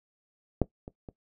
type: clicks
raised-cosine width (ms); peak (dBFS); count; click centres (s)
2; -9 / -26 / -28; 3; 0.617 / 0.879 / 1.088
effects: noise-tail reverb RT60 0.1 s tail -18 dB re dry